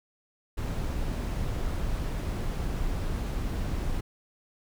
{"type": "noise", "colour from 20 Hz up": "brown", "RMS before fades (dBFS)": -30, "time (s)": [0.57, 4.01], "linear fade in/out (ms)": 10, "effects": []}